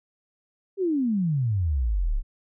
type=exponential sweep; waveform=sine; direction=down; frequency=404.4 to 30.49 Hz; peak=-21 dBFS; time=0.77-2.23 s; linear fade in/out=50 ms; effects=none